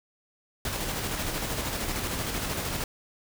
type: noise with tremolo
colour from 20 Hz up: pink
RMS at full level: -30 dBFS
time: 0.65-2.84 s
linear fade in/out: 2 ms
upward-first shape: square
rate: 13 Hz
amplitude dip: 30%
effects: none